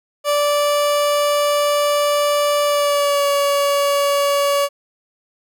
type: tone with pitch glide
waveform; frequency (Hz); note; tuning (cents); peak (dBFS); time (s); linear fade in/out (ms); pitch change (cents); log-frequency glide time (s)
30% pulse; 583 to 567.1; D5 to C#5; -13 to +39; -12; 0.24-4.69; 50; -48; 2.65-3.28
effects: none